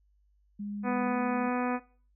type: tone with pitch glide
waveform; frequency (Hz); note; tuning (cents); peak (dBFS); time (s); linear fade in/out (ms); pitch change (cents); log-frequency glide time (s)
sine; 204.9 to 215.2; G#3 to A3; -23 to -38; -34; 0.59-1.49; 10; +85; 1.09-1.14
type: harmonic tone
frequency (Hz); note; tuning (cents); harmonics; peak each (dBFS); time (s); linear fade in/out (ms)
247.9; B3; +7; 1 / 2 / 3 / 4 / 5 / 6 / 7 / 8 / 9 / 10; -30 / -34 / -35 / -38 / -39 / -42 / -43 / -49 / -46 / -46; 0.83-1.8; 50
effects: noise-tail reverb RT60 0.4 s tail -18 dB re dry + added 50 Hz sine -64 dBFS peak until 2.15 s